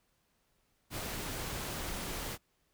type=noise; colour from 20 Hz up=pink; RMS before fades=-39 dBFS; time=0.9-2.38 s; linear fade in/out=50 ms; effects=pink hiss -75 dBFS RMS until 2.73 s